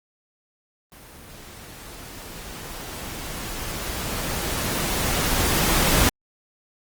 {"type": "noise with level ramp", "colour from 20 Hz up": "pink", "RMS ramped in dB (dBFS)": [-45, -18], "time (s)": [0.92, 6.09], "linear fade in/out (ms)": 0, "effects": ["Opus 24 kbps"]}